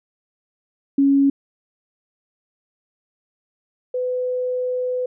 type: tone pair in turn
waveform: sine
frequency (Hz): 277.2 / 502.3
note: C#4 / B4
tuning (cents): 0 / +29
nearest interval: minor seventh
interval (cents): 1029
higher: second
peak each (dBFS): -12 / -20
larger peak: first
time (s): 0.98-1.3 / 3.94-5.06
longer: second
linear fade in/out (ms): 5
effects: none